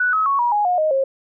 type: tone with pitch steps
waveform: sine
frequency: 1480 / 1281 / 1108.7 / 959.7 / 830.6 / 718.9 / 622.3 / 538.6 Hz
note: F#6 / E6 / C#6 / B5 / G#5 / F5 / D#5 / C#5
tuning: 0 / -50 / 0 / -50 / 0 / +50 / 0 / -50 cents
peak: -15 dBFS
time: 0-1.04 s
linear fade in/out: 5 ms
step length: 130 ms
effects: none